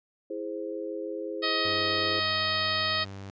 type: chord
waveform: sine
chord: E augmented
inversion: none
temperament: equal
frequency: 329.6 / 415.3 / 523.3 Hz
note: E4 / G#4 / B#4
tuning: 0 / 0 / 0 cents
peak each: -36 dBFS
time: 0.3-2.2 s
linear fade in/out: 5 ms
type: harmonic tone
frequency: 630 Hz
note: D#5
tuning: 21 cents sharp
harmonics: 1 / 2 / 3 / 4 / 5 / 6 / 7 / 8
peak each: -36 / -32 / -32 / -37 / -35 / -33 / -32 / -36 dBFS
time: 1.42-3.05 s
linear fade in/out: 20 ms
type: tone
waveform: sawtooth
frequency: 98 Hz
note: G2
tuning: in tune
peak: -35 dBFS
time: 1.65-3.3 s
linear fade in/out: 0 ms
effects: resampled to 16000 Hz